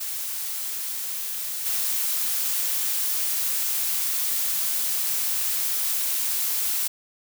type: noise with level steps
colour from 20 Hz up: blue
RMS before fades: -30 / -25 dBFS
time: 0-6.88 s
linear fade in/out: 10 ms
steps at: 1.65 s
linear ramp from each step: 20 ms
effects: none